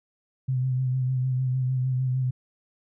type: tone with vibrato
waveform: sine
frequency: 128.8 Hz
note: C3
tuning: 27 cents flat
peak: -22 dBFS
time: 0.48-2.31 s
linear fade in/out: 10 ms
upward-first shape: sine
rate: 6.6 Hz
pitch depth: 33 cents each way
effects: none